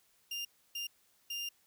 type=tone bursts at uneven times; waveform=30% pulse; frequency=2801 Hz; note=F7; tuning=4 cents sharp; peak=-34 dBFS; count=3; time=0.31-0.45 / 0.75-0.87 / 1.3-1.49 s; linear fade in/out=5 ms; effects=white hiss -70 dBFS RMS until 1.66 s